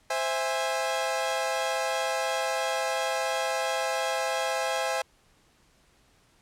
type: chord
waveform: sawtooth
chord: C augmented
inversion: none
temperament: equal with one note detuned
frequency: 523.3 / 659.3 / 823.4 Hz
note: C5 / E5 / G#5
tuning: 0 / 0 / -15 cents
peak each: -27 dBFS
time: 0.1-5.02 s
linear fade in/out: 5 ms
effects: pink hiss -63 dBFS RMS until 6.41 s + low-pass 10000 Hz 12 dB/octave